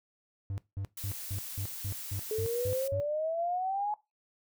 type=tone bursts; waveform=triangle; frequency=98 Hz; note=G2; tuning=in tune; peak=-31 dBFS; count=10; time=0.5-3 s; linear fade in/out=0 ms; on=79 ms; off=190 ms
type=noise; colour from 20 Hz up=blue; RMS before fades=-41 dBFS; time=0.97-2.88 s; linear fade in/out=5 ms
type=exponential sweep; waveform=sine; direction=up; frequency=428.9 to 849 Hz; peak=-29 dBFS; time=2.31-3.94 s; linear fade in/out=2 ms
effects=noise-tail reverb RT60 0.2 s tail -18 dB re dry